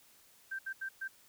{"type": "tone bursts at uneven times", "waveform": "sine", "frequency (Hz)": 1568, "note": "G6", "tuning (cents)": 0, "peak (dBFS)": -36, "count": 4, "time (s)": [[0.51, 0.59], [0.66, 0.73], [0.81, 0.89], [1.01, 1.08]], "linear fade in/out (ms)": 10, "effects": ["white hiss -63 dBFS RMS until 1.28 s"]}